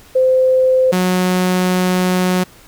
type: tone pair in turn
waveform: sine / sawtooth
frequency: 517 / 182.79 Hz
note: C5 / F#3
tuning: -21 / -21 cents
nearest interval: octave + tritone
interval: 1800 cents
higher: first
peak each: -9 dBFS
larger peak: neither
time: 0.15-0.92 / 0.92-2.44 s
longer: second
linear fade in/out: 10 ms
effects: pink hiss -44 dBFS RMS until 2.67 s